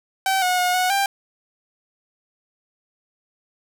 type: tone with pitch steps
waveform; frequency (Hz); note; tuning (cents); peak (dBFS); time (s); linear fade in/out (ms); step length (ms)
sawtooth; 769 / 728 / 722 / 734 / 792; G5 / F#5 / F#5 / F#5 / G5; -33 / -28 / -43 / -14 / +18; -14; 0.26-1.06; 2; 160
effects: none